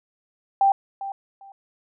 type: tone with echo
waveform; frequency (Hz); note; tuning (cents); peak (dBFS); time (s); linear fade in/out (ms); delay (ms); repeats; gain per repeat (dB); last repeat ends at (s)
sine; 787; G5; +7; -14; 0.61-0.72; 2; 400; 2; -14; 1.52
effects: none